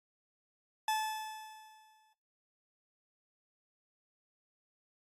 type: tone with exponential decay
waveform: 40% pulse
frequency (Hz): 868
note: A5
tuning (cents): -24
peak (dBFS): -28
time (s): 0.88-2.13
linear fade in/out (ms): 2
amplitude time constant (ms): 270
effects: noise-tail reverb RT60 0.6 s tail -24 dB re dry + AAC 32 kbps